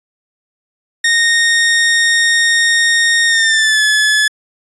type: tone with pitch glide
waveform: sawtooth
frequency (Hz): 1851 to 1717.1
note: A#6 to A6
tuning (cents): -13 to -43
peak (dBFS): -6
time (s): 1.04-4.28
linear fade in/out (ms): 5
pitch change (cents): -130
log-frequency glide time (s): 3.27-3.83
effects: resampled to 22050 Hz